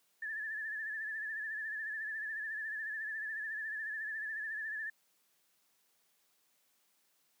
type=tone with vibrato; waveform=sine; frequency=1743 Hz; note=A6; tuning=17 cents flat; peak=-37 dBFS; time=0.22-4.9 s; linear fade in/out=5 ms; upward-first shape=sine; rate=14 Hz; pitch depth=60 cents each way; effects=white hiss -74 dBFS RMS until 7.4 s + high-pass 150 Hz 12 dB/octave